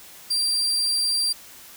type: tone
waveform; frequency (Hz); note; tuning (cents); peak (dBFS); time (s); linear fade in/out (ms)
35% pulse; 4721; D8; +8; -19; 0.3-1.33; 10
effects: white hiss -45 dBFS RMS until 1.76 s